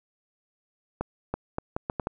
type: accelerating click train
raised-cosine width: 1 ms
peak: -14 dBFS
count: 7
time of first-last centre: 1.01-2.071 s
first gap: 330 ms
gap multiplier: 0.74
effects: none